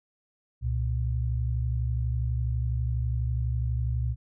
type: tone pair together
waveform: sine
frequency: 66.67 / 118.8 Hz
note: C2 / A#2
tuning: +33 / +33 cents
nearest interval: minor seventh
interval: 1000 cents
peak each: -27 / -28 dBFS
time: 0.61-4.16 s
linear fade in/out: 50 ms
effects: none